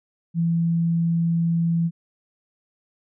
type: tone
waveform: sine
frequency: 167.5 Hz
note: E3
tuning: 28 cents sharp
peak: -18 dBFS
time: 0.34-1.91 s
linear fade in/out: 50 ms
effects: none